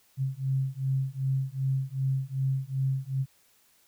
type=beating tone pair; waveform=sine; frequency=132.6 / 135.2 Hz; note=C3 / C#3; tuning=+23 / -43 cents; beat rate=2.6 Hz; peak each=-29 dBFS; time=0.17-3.26 s; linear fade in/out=50 ms; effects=white hiss -64 dBFS RMS until 3.87 s